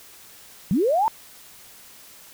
sine linear sweep, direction up, 157.2 to 932.3 Hz, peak -17 dBFS, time 0.71-1.08 s, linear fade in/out 0 ms, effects white hiss -47 dBFS RMS until 2.33 s

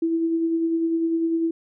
sine tone with tremolo, 329.6 Hz, E4, in tune, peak -18 dBFS, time 0.02-1.51 s, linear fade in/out 5 ms, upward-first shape sine, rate 10 Hz, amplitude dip 35%, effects none

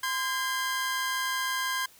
sawtooth tone pair together, 1032 / 1611 Hz, C6 / G6, -24 / +47 cents, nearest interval minor sixth, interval 771 cents, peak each -27 dBFS, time 0.03-1.86 s, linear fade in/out 5 ms, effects white hiss -56 dBFS RMS until 1.99 s

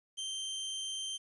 sawtooth tone, 3136 Hz, G7, in tune, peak -33 dBFS, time 0.17-1.18 s, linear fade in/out 20 ms, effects resampled to 24000 Hz + 11-bit

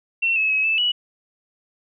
sine tone with pitch steps, 2709 / 2589 / 2560 / 2630 / 2935 Hz, E7 / E7 / D#7 / E7 / F#7, +47 / -32 / +49 / -5 / -15 cents, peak -17 dBFS, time 0.22-0.92 s, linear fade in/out 10 ms, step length 140 ms, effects none

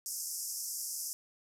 pink band-pass noise, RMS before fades -39 dBFS, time 0.06-1.13 s, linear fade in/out 0 ms, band 5100 to 14000 Hz, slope 96 dB/octave, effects none

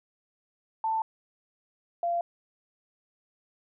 sine tone pair in turn, 887 / 688.7 Hz, A5 / F5, +14 / -24 cents, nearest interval major third, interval 438 cents, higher first, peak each -25 dBFS, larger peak neither, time 0.84-1.02 / 2.03-2.21 s, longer neither, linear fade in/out 2 ms, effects none

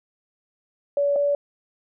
sine tone pair in turn, 570 / 573.6 Hz, C#5 / D5, +48 / -41 cents, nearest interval unison, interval 11 cents, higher second, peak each -18 dBFS, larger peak neither, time 0.97-1.16 / 1.16-1.35 s, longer neither, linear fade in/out 2 ms, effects none

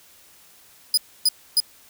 sawtooth tone bursts, 4975 Hz, D#8, 1 cent flat, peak -12 dBFS, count 3, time 0.94-1.602 s, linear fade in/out 2 ms, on 34 ms, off 280 ms, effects white hiss -52 dBFS RMS until 1.89 s

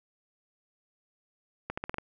accelerating click train, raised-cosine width 0.5 ms, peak -18 dBFS, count 6, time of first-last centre 1.7-1.984 s, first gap 75 ms, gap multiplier 0.86, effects none

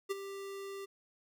square tone with ADSR envelope, 393.8 Hz, G4, 8 cents sharp, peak -31 dBFS, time 0.09-0.86 s, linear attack 22 ms, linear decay 22 ms, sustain -11 dB, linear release 17 ms, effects none

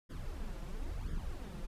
brown noise with flanger, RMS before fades -40 dBFS, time 0.09-1.67 s, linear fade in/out 20 ms, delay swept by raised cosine 0.58 to 5.88 ms, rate 0.98 Hz, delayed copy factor +0.8, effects resampled to 32000 Hz

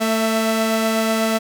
sawtooth tone pair together, 223.3 / 661.8 Hz, A3 / E5, +26 / +7 cents, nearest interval octave + perfect fifth, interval 1881 cents, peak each -15 / -17 dBFS, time 0-1.39 s, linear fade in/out 20 ms, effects none

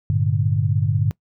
sine chord, G minor, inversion none, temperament equal with one note detuned, 100.23 / 116.54 / 146.83 Hz, G2 / Bb2 / D3, +39 / 0 / 0 cents, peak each -20 / -22 / -21 dBFS, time 0.1-1.11 s, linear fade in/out 0 ms, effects noise-tail reverb RT60 0.1 s tail -22 dB re dry

